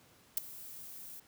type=noise with ADSR envelope; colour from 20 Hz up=violet; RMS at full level=-27 dBFS; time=0.37-1.2 s; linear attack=4 ms; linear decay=12 ms; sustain=-21 dB; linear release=5 ms; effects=pink hiss -63 dBFS RMS until 1.27 s + high-pass 80 Hz 12 dB/octave